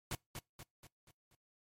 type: noise with echo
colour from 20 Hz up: pink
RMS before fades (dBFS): -39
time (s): 0.11-0.15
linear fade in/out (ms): 2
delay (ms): 240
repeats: 5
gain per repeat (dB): -6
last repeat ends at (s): 1.35
effects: noise-tail reverb RT60 0.2 s tail -25 dB re dry + MP3 64 kbps